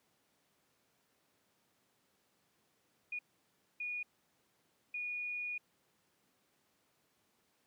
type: tone bursts at uneven times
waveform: sine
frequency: 2451 Hz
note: D#7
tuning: 27 cents flat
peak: -37 dBFS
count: 3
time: 3.12-3.19 / 3.8-4.03 / 4.94-5.58 s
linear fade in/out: 5 ms
effects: pink hiss -75 dBFS RMS until 7.66 s + high-pass 150 Hz 12 dB/octave